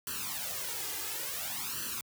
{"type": "noise with flanger", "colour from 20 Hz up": "white", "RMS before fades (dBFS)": -37, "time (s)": [0.07, 2.01], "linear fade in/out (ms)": 2, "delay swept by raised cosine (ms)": [0.67, 2.47], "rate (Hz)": 0.57, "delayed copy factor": 0.95, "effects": ["high-pass 80 Hz 12 dB/octave"]}